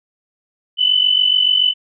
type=tone pair together; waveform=sine; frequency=2967 / 3014 Hz; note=F#7 / F#7; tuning=+4 / +31 cents; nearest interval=unison; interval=27 cents; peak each=-16 / -13 dBFS; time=0.77-1.74 s; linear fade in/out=50 ms; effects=none